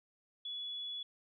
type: tone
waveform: sine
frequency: 3405 Hz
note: G#7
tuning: 42 cents sharp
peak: -39 dBFS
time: 0.45-1.03 s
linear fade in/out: 5 ms
effects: none